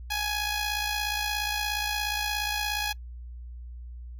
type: tone with amplitude modulation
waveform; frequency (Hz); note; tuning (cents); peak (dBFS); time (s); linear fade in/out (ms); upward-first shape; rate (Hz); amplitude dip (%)
10% pulse; 835; G#5; +9; -17; 0.1-2.93; 10; sine; 57; 50
effects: noise-tail reverb RT60 0.1 s tail -23 dB re dry + added 60 Hz sine -38 dBFS peak until 4.19 s